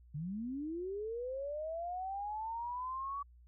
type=linear sweep; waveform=sine; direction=up; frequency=138.4 to 1140 Hz; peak=-37 dBFS; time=0.14-3.23 s; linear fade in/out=10 ms; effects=added 60 Hz sine -57 dBFS peak until 3.47 s